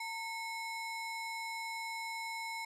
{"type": "ring-modulated tone", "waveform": "square", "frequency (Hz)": 1547, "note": "G6", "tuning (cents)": -23, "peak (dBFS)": -36, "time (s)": [0, 2.65], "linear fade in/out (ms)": 5, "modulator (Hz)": 637, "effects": ["low-pass 10000 Hz 12 dB/octave"]}